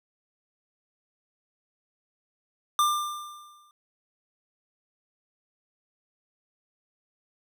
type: tone with exponential decay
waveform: square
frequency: 1193 Hz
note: D6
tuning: 27 cents sharp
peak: -19 dBFS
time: 2.79-3.71 s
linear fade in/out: 1 ms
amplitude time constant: 200 ms
effects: none